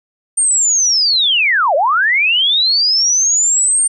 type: linear two-way sweep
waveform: sine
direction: down then up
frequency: 8870 to 530 to 8870 Hz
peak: -10 dBFS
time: 0.37-3.88 s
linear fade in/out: 10 ms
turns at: 1.75 s
effects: none